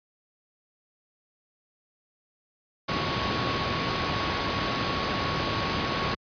sine tone in noise, 1108.7 Hz, C#6, in tune, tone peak -33 dBFS, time 2.88-6.15 s, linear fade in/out 10 ms, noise pink, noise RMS -27 dBFS, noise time 2.88-6.15 s, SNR -9 dB, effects high-pass 80 Hz 12 dB/octave + resampled to 11025 Hz

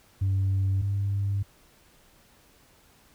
sine tone pair in turn, 96.5 / 99.56 Hz, G2 / G2, -27 / +27 cents, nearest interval minor second, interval 54 cents, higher second, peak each -20 / -23 dBFS, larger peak first, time 0.21-0.82 / 0.82-1.43 s, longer neither, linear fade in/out 10 ms, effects tanh soft clip ceiling -20 dBFS + pink hiss -59 dBFS RMS until 3.14 s

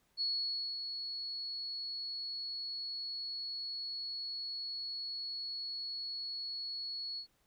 sine tone with ADSR envelope, 4370 Hz, C#8, 26 cents flat, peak -31 dBFS, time 0.17-7.27 s, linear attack 41 ms, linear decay 560 ms, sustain -7 dB, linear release 91 ms, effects pink hiss -74 dBFS RMS until 7.46 s

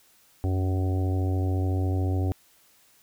harmonic tone with a mistuned harmonic, 93.9 Hz, F#2, 26 cents sharp, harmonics 1 / 3 / 4 / 5 / 6 / 7 / 8, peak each -23 / -32 / -36 / -42 / -43 / -45 / -40 dBFS, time 0.44-2.32 s, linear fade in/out 0 ms, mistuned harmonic 1, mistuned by -64 cents, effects white hiss -60 dBFS RMS until 3.02 s

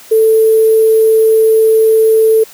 sine tone with sample-and-hold, 441.8 Hz, A4, 7 cents sharp, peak -5 dBFS, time 0.11-2.44 s, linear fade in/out 10 ms, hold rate 11025 Hz, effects white hiss -37 dBFS RMS until 2.53 s + high-pass 150 Hz 12 dB/octave

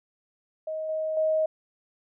sine tone with level steps, 629 Hz, D#5, 19 cents sharp, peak -29 / -26 / -21 dBFS, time 0.67-1.46 s, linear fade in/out 5 ms, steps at 0.89 / 1.17 s, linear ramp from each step 2 ms, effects none

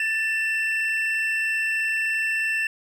triangle tone pair together, 1764.9 / 2688 Hz, A6 / E7, +5 / +33 cents, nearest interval perfect fifth, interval 728 cents, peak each -23 dBFS, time 0-2.67 s, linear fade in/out 2 ms, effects none

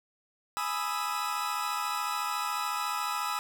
40% pulse chord, E major seventh, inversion first, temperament equal with one note detuned, 834.5 / 987.8 / 1244.5 / 1318.5 Hz, G#5 / B5 / D#6 / E6, +8 / 0 / 0 / 0 cents, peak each -37 / -35 / -34 / -34 dBFS, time 0.57-3.39 s, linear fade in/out 0 ms, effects none

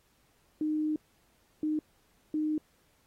sine tone bursts at uneven times, 307.1 Hz, D#4, 23 cents flat, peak -27 dBFS, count 3, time 0.61-0.96 / 1.63-1.79 / 2.34-2.58 s, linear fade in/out 2 ms, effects pink hiss -69 dBFS RMS until 3.06 s + AAC 48 kbps

